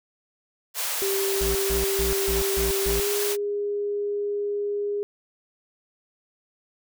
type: high-pass noise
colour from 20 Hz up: white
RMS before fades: -28 dBFS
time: 0.74-3.37 s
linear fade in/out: 50 ms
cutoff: 460 Hz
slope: 48 dB/octave
type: tone with pitch glide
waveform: sine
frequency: 392 to 409.4 Hz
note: G4 to G#4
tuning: 0 to -25 cents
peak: -24 dBFS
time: 1.02-5.03 s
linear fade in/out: 0 ms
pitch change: +75 cents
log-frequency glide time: 2.83-3.12 s
type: tone bursts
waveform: square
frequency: 57.4 Hz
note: A#1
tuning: 26 cents flat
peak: -27 dBFS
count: 6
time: 1.41-3 s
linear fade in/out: 0 ms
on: 140 ms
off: 150 ms
effects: none